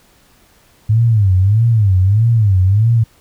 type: tone with vibrato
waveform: sine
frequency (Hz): 103.83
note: G#2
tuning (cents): 0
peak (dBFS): -8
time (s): 0.89-3.04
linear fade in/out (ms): 10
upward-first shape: sine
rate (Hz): 1.6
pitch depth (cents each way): 210
effects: pink hiss -51 dBFS RMS until 3.2 s